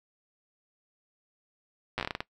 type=slowing click train; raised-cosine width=0.3 ms; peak=-15 dBFS; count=10; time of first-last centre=1.98-2.205 s; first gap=8 ms; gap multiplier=1.27; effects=noise-tail reverb RT60 0.1 s tail -19 dB re dry